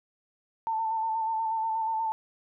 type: tone with vibrato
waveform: sine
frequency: 891 Hz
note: A5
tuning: 22 cents sharp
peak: -26 dBFS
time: 0.67-2.12 s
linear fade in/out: 0 ms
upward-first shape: square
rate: 8.3 Hz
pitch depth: 25 cents each way
effects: none